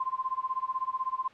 sine tone with tremolo, 1042 Hz, C6, 7 cents flat, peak -25 dBFS, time 0-1.28 s, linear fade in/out 5 ms, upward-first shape sine, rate 16 Hz, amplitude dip 95%, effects white hiss -53 dBFS RMS until 1.33 s + low-pass 2000 Hz 12 dB/octave

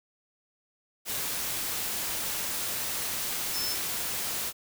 sine tone in noise, 5270 Hz, E8, 1 cent flat, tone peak -31 dBFS, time 3.52-3.77 s, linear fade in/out 50 ms, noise white, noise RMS -32 dBFS, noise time 1.05-4.53 s, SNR -2 dB, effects none

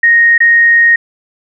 sine tone with dropouts, 1864.7 Hz, A#6, in tune, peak -4 dBFS, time 0.03-0.96 s, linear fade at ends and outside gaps 5 ms, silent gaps 0.38-0.403 s, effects none

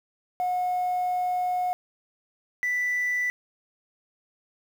sine tone pair in turn, 725 / 1978.5 Hz, F#5 / B6, -35 / +3 cents, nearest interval octave + perfect fourth, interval 1738 cents, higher second, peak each -22 dBFS, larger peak neither, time 0.4-1.73 / 2.63-3.3 s, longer first, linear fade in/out 0 ms, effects tanh soft clip ceiling -20 dBFS + 8-bit

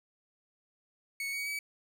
40% pulse tone with pitch steps, 2217 / 2249 / 2282 Hz, C#7 / C#7 / C#7, 0 / +24 / +50 cents, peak -33 dBFS, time 1.2-1.59 s, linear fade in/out 2 ms, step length 130 ms, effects none

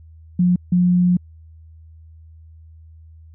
sine tone pair in turn, 178.5 / 178.5 Hz, F3 / F3, +38 / +38 cents, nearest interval unison, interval 0 cents, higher neither, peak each -12 dBFS, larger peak neither, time 0.39-0.56 / 0.72-1.17 s, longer second, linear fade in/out 5 ms, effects added 80 Hz sine -41 dBFS peak until 3.34 s

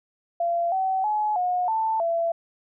sine tone with pitch steps, 685 / 761 / 848 / 722 / 886 / 672 Hz, F5 / F#5 / G#5 / F#5 / A5 / E5, -34 / +48 / +36 / -43 / +12 / +33 cents, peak -21 dBFS, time 0.4-2.32 s, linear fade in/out 5 ms, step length 320 ms, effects none

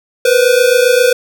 square tone pair together, 482.5 / 510 Hz, B4 / C5, -40 / -44 cents, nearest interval minor second, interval 96 cents, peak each -11 dBFS, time 0.25-1.13 s, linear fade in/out 5 ms, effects none

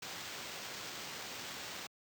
white noise with sample-and-hold, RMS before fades -45 dBFS, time 0.02-1.87 s, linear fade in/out 5 ms, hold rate 11025 Hz, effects high-pass 100 Hz 12 dB/octave

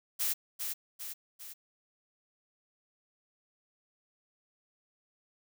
blue noise with echo, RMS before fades -31 dBFS, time 0.19-0.34 s, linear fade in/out 20 ms, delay 400 ms, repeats 3, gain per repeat -5 dB, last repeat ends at 1.54 s, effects none

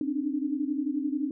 sine tone cluster, 265.2 / 292 / 303.4 Hz, C4 / D4 / D#4, +23 / -10 / -44 cents, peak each -31 dBFS, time 0.01-1.31 s, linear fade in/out 2 ms, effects none

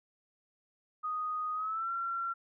sine tone with pitch glide, 1244 to 1364.5 Hz, D#6 to F6, -1 to -41 cents, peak -32 dBFS, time 1.03-2.34 s, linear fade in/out 20 ms, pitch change +160 cents, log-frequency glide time 1.54-1.9 s, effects none

